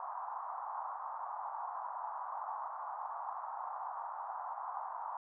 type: band-pass noise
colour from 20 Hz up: white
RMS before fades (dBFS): -42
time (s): 0-5.17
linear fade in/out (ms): 2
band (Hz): 770 to 1100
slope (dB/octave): 48
effects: none